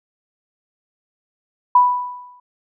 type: tone with exponential decay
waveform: sine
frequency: 987.8 Hz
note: B5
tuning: in tune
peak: -6 dBFS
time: 1.75-2.4 s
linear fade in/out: 5 ms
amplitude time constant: 140 ms
effects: none